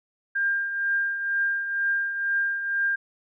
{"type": "tone with tremolo", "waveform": "sine", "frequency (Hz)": 1600, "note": "G6", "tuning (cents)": 35, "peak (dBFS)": -20, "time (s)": [0.35, 2.96], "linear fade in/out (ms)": 10, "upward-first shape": "triangle", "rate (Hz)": 2.1, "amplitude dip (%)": 60, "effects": []}